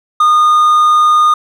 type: tone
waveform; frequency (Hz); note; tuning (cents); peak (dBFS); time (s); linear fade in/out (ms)
triangle; 1224; D#6; -29; -4; 0.2-1.34; 5
effects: none